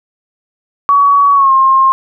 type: tone with pitch glide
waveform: sine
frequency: 1129 to 1065.6 Hz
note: C#6 to C6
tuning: +31 to +31 cents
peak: -5 dBFS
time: 0.89-1.92 s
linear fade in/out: 0 ms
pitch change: -100 cents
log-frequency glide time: 1.34-1.52 s
effects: none